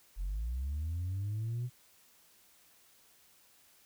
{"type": "linear sweep", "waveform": "sine", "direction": "up", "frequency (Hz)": [41.2, 125.8], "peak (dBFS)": -31, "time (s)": [0.16, 1.7], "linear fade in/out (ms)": 50, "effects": ["tanh soft clip ceiling -31 dBFS", "white hiss -64 dBFS RMS until 3.85 s"]}